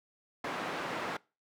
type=band-pass noise; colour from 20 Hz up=white; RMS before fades=-37 dBFS; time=0.44-1.17 s; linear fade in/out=5 ms; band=190 to 1500 Hz; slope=12 dB/octave; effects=noise-tail reverb RT60 0.3 s tail -23 dB re dry